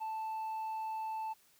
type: tone with hard clipping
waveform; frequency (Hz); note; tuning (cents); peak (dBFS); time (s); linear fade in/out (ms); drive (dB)
triangle; 880; A5; 0; -35; 0-1.34; 20; 1
effects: white hiss -67 dBFS RMS until 1.59 s